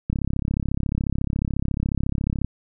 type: click train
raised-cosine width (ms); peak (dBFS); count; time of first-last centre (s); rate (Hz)
5; -11; 81; 0.1-2.446; 34.1
effects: none